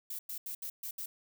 violet noise bursts at uneven times, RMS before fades -40 dBFS, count 6, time 0.1-0.19 / 0.29-0.38 / 0.46-0.55 / 0.62-0.7 / 0.83-0.91 / 0.98-1.06 s, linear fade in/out 5 ms, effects none

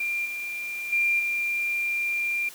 sine tone with level steps, 2387 Hz, D7, 28 cents sharp, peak -25 / -30 / -20 / -24 dBFS, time 0-2.49 s, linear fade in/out 5 ms, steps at 0.25 / 0.92 / 1.19 s, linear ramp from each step 10 ms, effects white hiss -45 dBFS RMS until 2.54 s + high-pass 150 Hz 12 dB/octave

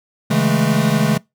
square chord, A major seventh, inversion first, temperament equal with one note detuned, 138.59 / 162.54 / 207.7 / 220 Hz, C#3 / E3 / G#3 / A3, 0 / -24 / 0 / 0 cents, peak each -20 dBFS, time 0.3-1.18 s, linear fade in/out 10 ms, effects noise-tail reverb RT60 0.2 s tail -24 dB re dry

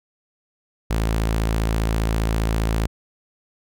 sawtooth tone, 55 Hz, A1, in tune, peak -15 dBFS, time 0.9-2.87 s, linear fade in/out 10 ms, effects none

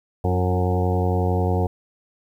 harmonic tone with a mistuned harmonic, 91 Hz, F#2, 28 cents flat, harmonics 1 / 2 / 3 / 4 / 5 / 6 / 8 / 9 / 10, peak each -20 / -27 / -32 / -29 / -27 / -32 / -29 / -33 / -37 dBFS, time 0.24-1.67 s, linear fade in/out 5 ms, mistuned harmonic 4, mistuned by -23 cents, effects 9-bit

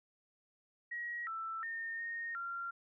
sine tone with pitch steps, 1902 / 1328 / 1827 / 1851 / 1380 Hz, A#6 / E6 / A#6 / A#6 / F6, +34 / +12 / -35 / -13 / -21 cents, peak -38 dBFS, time 0.91-2.71 s, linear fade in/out 10 ms, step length 360 ms, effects none

